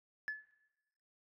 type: tone with exponential decay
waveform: sine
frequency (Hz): 1723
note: A6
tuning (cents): -37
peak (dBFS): -31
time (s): 0.28-0.51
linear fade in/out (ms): 0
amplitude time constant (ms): 48
effects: noise-tail reverb RT60 1.0 s tail -19 dB re dry + tanh soft clip ceiling -33 dBFS

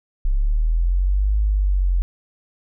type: linear two-way sweep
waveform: sine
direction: up then down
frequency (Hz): 32.7 to 52.4 to 43.29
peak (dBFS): -15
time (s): 0.25-2.02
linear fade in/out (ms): 0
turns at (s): 1.39
effects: none

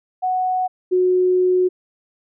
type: tone pair in turn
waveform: sine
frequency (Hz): 740 / 365.8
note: F#5 / F#4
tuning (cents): 0 / -20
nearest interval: octave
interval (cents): 1220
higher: first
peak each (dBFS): -17 / -13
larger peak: second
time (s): 0.22-0.68 / 0.91-1.69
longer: second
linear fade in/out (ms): 20
effects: none

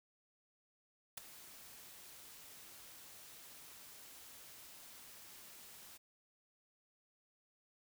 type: noise with ADSR envelope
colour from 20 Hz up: white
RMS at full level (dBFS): -42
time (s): 1.17-5.98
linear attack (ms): 7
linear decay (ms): 10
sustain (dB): -14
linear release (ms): 17
effects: none

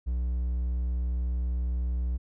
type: tone with hard clipping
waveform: triangle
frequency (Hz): 61.8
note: B1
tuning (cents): +2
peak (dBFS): -27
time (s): 0.06-2.18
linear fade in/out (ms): 20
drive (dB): 6
effects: none

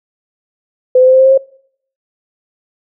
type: tone with pitch steps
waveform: sine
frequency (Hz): 508 / 512.7 / 517.5 / 522.3 / 527.1 / 532 / 537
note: B4 / C5 / C5 / C5 / C5 / C5 / C5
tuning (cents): +49 / -35 / -19 / -3 / +13 / +29 / +45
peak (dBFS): -4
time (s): 0.95-1.377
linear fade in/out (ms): 5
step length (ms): 61
effects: noise-tail reverb RT60 0.6 s tail -23 dB re dry

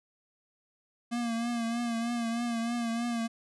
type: tone with vibrato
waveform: square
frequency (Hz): 233.8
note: A#3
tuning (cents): +5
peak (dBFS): -30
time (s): 1.11-3.28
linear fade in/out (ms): 20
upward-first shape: triangle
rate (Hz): 3.2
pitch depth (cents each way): 52
effects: resampled to 24000 Hz

